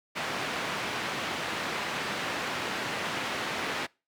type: band-pass noise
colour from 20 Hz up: white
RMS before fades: -33 dBFS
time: 0.15-3.87 s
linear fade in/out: 20 ms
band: 130 to 2400 Hz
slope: 12 dB/octave
effects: noise-tail reverb RT60 0.3 s tail -25 dB re dry